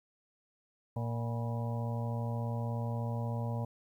harmonic tone with a mistuned harmonic, 116.54 Hz, A#2, in tune, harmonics 1 / 2 / 4 / 5 / 6 / 7 / 8, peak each -33 / -41 / -46 / -44 / -50 / -47 / -47 dBFS, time 0.96-3.65 s, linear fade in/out 5 ms, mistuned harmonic 8, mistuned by +70 cents, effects 11-bit

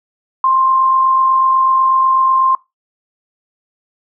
sine tone with amplitude modulation, 1053 Hz, C6, 11 cents sharp, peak -8 dBFS, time 0.44-2.55 s, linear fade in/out 2 ms, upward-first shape sine, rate 48.1 Hz, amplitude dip 30%, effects noise-tail reverb RT60 0.2 s tail -21 dB re dry

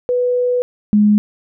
sine tone pair in turn, 493.9 / 208.9 Hz, B4 / G#3, 0 / +10 cents, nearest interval octave + minor third, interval 1490 cents, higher first, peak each -13 / -8 dBFS, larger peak second, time 0.09-0.62 / 0.93-1.18 s, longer first, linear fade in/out 0 ms, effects none

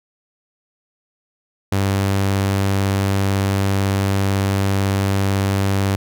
sawtooth tone, 98 Hz, G2, in tune, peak -12 dBFS, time 1.72-5.96 s, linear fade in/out 5 ms, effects none

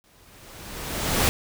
pink noise with exponential growth, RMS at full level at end -19 dBFS, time 0.04-1.29 s, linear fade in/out 0 ms, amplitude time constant 270 ms, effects none

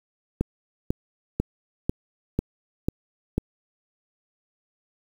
click train, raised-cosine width 3 ms, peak -9 dBFS, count 7, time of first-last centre 0.41-3.38 s, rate 2.02 Hz, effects 7-bit

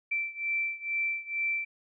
sine beating tone pair, 2337 / 2339.2 Hz, D7 / D7, -9 / -7 cents, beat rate 2.2 Hz, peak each -31 / -33 dBFS, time 0.11-1.65 s, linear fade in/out 10 ms, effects none

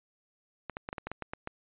clicks, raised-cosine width 0.5 ms, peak -21 dBFS, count 10, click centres 0.697 / 0.769 / 0.889 / 0.929 / 0.982 / 1.07 / 1.116 / 1.223 / 1.335 / 1.474 s, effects resampled to 8000 Hz

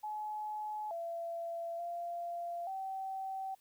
sine tone with pitch steps, 850 / 675 / 690 / 769 Hz, G#5 / E5 / F5 / G5, +40 / +41 / -21 / -33 cents, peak -37 dBFS, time 0.03-3.55 s, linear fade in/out 10 ms, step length 880 ms, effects white hiss -70 dBFS RMS until 3.6 s

